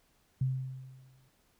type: tone with exponential decay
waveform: sine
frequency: 130.8 Hz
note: C3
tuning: in tune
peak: -25 dBFS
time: 0.41-1.29 s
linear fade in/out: 5 ms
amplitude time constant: 190 ms
effects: pink hiss -70 dBFS RMS until 1.59 s